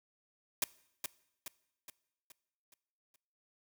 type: noise with echo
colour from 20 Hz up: white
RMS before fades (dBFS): -31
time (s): 0.62-0.64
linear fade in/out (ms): 2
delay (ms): 420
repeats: 6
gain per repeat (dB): -6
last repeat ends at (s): 3.16
effects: noise-tail reverb RT60 0.8 s tail -21 dB re dry + high-pass 60 Hz 12 dB/octave